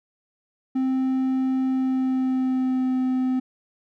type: tone with pitch glide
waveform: triangle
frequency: 261.6 to 257.1 Hz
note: C4 to C4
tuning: 0 to -30 cents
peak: -18 dBFS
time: 0.75-3.4 s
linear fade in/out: 10 ms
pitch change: -30 cents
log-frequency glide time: 1.68-2.98 s
effects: none